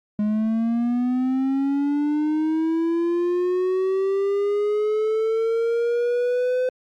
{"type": "linear sweep", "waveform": "triangle", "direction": "up", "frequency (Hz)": [207.7, 510], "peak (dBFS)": -17, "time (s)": [0.19, 6.69], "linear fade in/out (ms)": 2, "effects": ["Opus 48 kbps"]}